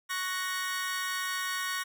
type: chord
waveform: sawtooth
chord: F# major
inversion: second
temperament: equal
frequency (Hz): 1108.7 / 1480 / 1864.7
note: C#6 / F#6 / A#6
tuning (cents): 0 / 0 / 0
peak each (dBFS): -32 / -33 / -31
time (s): 0.09-1.84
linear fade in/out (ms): 20
effects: none